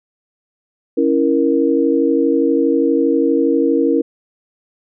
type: chord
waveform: sine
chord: A# diminished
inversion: first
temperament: equal with one note detuned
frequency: 277.2 / 329.6 / 469.4 Hz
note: C#4 / E4 / A#4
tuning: 0 / 0 / +12 cents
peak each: -16 dBFS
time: 0.97-4.02 s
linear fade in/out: 10 ms
effects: none